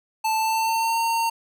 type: tone with pitch glide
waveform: square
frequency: 880 to 915.3 Hz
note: A5 to A#5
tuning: 0 to -32 cents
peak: -21 dBFS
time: 0.24-1.3 s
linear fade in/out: 10 ms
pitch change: +68 cents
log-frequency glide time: 0.36-0.99 s
effects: none